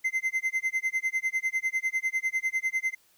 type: tone with tremolo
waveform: triangle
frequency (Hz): 2071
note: C7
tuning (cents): -18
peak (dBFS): -21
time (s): 0.04-2.95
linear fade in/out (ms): 10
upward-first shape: sine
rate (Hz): 10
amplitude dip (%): 100
effects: white hiss -64 dBFS RMS until 3.17 s